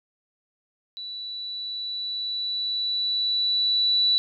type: tone with level ramp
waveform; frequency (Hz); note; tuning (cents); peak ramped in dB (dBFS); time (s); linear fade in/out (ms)
sine; 3951; B7; 0; -33 to -17; 0.97-4.18; 0
effects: none